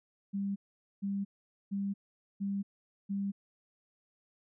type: tone bursts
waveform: sine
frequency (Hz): 198.5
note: G3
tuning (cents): +22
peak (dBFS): -31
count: 5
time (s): 0.33-3.32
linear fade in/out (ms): 20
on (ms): 230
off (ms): 460
effects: none